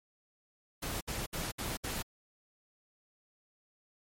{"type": "noise bursts", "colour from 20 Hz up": "pink", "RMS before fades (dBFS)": -37, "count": 5, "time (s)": [0.82, 2.026], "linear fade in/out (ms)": 10, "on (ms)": 190, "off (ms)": 64, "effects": ["MP3 64 kbps"]}